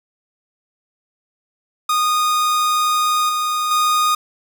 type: tone with level steps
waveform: 45% pulse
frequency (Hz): 1233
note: D#6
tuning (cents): -16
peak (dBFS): -15 / -18 / -14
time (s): 1.89-4.15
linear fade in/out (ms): 5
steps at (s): 3.29 / 3.71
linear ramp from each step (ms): 2
effects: none